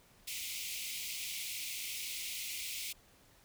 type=high-pass noise; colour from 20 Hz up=pink; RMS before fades=-41 dBFS; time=0.27-2.93 s; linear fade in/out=10 ms; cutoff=2100 Hz; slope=96 dB/octave; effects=pink hiss -64 dBFS RMS until 3.44 s